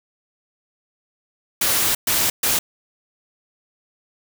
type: noise bursts at uneven times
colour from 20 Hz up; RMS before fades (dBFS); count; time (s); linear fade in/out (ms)
white; -19; 3; 1.61-1.95 / 2.07-2.3 / 2.43-2.59; 5
effects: none